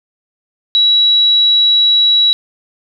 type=tone; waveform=sine; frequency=3900 Hz; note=B7; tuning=23 cents flat; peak=-7 dBFS; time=0.75-2.33 s; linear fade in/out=0 ms; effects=none